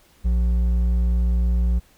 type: tone with hard clipping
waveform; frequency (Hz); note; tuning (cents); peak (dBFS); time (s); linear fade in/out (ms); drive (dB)
triangle; 59.3; A#1; +30; -18; 0.24-1.8; 20; 9
effects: pink hiss -56 dBFS RMS until 1.97 s